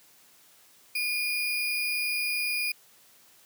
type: tone with sample-and-hold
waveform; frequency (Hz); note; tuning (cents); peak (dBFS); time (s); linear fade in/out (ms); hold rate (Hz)
sine; 2429; D#7; -42; -26; 0.95-2.72; 5; 7350
effects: white hiss -58 dBFS RMS until 3.45 s + high-pass 100 Hz 12 dB/octave